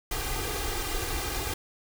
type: noise with comb filter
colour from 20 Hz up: pink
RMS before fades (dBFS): -31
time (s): 0.11-1.54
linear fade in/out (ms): 5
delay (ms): 2.5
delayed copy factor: +0.95
effects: none